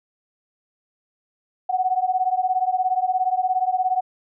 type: beating tone pair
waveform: sine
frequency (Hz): 736 / 753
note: F#5 / F#5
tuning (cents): -9 / +30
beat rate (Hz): 17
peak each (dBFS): -21 / -22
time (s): 1.69-4.01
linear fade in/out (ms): 10
effects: none